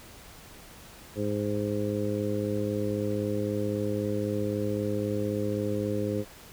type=harmonic tone; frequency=103.83 Hz; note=G#2; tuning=in tune; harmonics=1 / 2 / 3 / 4 / 5; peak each=-33 / -33 / -33 / -33 / -33 dBFS; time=1.15-6.25 s; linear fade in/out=50 ms; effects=pink hiss -49 dBFS RMS until 6.52 s